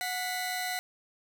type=tone cluster; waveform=sawtooth; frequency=733 / 1987 / 4079 Hz; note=F#5 / B6 / C8; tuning=-16 / +10 / -45 cents; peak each=-30 / -32 / -38 dBFS; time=0.01-0.79 s; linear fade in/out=0 ms; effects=9-bit